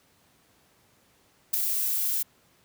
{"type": "noise with ADSR envelope", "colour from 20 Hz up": "violet", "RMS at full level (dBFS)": -21, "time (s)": [1.53, 2.23], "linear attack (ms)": 10, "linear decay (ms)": 6, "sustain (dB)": -6, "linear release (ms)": 8, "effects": ["pink hiss -63 dBFS RMS until 2.64 s", "high-pass 80 Hz 12 dB/octave"]}